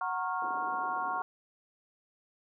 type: chord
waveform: sine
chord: Gb major seventh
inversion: none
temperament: equal with one note detuned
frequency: 740 / 932.3 / 1093.5 / 1396.9 Hz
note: Gb5 / Bb5 / Db6 / F6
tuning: 0 / 0 / -24 / 0 cents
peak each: -36 / -37 / -34 / -38 dBFS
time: 0.01-1.22 s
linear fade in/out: 2 ms
type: band-pass noise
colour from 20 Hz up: pink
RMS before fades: -49 dBFS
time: 0.42-1.22 s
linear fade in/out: 0 ms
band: 270 to 580 Hz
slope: 24 dB/octave
effects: none